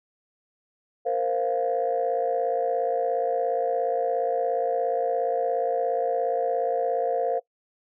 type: chord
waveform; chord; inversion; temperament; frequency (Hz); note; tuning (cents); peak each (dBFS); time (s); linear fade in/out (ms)
sine; Bb suspended second; none; equal; 466.2 / 523.3 / 698.5; Bb4 / C5 / F5; 0 / 0 / 0; -26; 1.05-7.4; 20
effects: noise-tail reverb RT60 0.1 s tail -20 dB re dry + tanh soft clip ceiling -15 dBFS